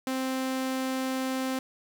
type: tone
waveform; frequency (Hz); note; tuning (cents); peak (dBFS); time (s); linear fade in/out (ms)
sawtooth; 261.6; C4; 0; -24; 0.07-1.59; 2
effects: 9-bit